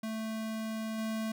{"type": "tone with level steps", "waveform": "square", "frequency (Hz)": 220.6, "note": "A3", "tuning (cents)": 5, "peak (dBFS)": [-35, -33], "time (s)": [0.03, 1.32], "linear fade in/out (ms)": 5, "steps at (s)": 0.98, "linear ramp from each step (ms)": 5, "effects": []}